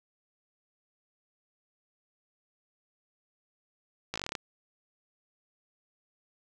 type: slowing click train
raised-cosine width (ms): 0.2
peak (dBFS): -16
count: 10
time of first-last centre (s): 4.14-4.352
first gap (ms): 17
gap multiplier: 1.08
effects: none